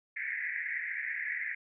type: band-pass noise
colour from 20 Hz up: pink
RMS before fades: -36 dBFS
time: 0.16-1.55 s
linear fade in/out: 10 ms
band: 1700 to 2200 Hz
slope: 96 dB/octave
effects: none